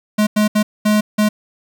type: tone bursts at uneven times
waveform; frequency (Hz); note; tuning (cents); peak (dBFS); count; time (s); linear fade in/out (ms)
square; 211.5; G#3; +32; -12; 5; 0.18-0.27 / 0.36-0.48 / 0.55-0.63 / 0.85-1.01 / 1.18-1.29; 10
effects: 8-bit